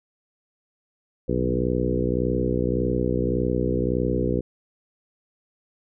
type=harmonic tone with a mistuned harmonic; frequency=61.74 Hz; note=B1; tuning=in tune; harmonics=1 / 2 / 3 / 4 / 5 / 6 / 7 / 8; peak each=-29 / -29 / -29 / -29 / -29 / -29 / -29 / -29 dBFS; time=1.28-4.41 s; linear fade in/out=10 ms; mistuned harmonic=2; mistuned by=+31 cents; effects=none